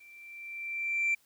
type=tone with level ramp; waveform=sine; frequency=2349 Hz; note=D7; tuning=in tune; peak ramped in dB=-52 to -22 dBFS; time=0-1.15 s; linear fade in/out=10 ms; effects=tanh soft clip ceiling -23 dBFS + white hiss -67 dBFS RMS until 1.25 s